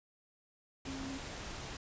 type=tone in noise; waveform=sine; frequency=268.5 Hz; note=C4; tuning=45 cents sharp; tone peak=-41 dBFS; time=0.87-1.18 s; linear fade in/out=5 ms; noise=pink; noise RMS=-44 dBFS; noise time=0.85-1.77 s; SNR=0 dB; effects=resampled to 16000 Hz